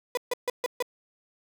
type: tone bursts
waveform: 35% pulse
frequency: 493.9 Hz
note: B4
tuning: in tune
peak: -23 dBFS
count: 5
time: 0.15-0.825 s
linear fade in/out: 2 ms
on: 23 ms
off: 140 ms
effects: none